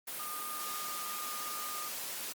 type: tone in noise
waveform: sine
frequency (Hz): 1220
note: D#6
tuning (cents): -34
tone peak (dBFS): -41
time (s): 0.19-1.89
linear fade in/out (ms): 10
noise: white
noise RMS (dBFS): -40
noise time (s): 0.07-2.33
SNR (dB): -4
effects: high-pass 200 Hz 12 dB/octave + Opus 32 kbps